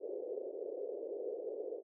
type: band-pass noise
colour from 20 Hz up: pink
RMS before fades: -42 dBFS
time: 0-1.83 s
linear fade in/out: 50 ms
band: 390 to 530 Hz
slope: 48 dB/octave
effects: none